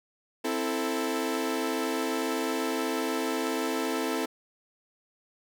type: chord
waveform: sawtooth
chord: A minor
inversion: first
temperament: equal with one note detuned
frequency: 261.6 / 329.6 / 441.5 Hz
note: C4 / E4 / A4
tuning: 0 / 0 / +6 cents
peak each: -28 dBFS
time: 0.44-4.26 s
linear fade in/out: 10 ms
effects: none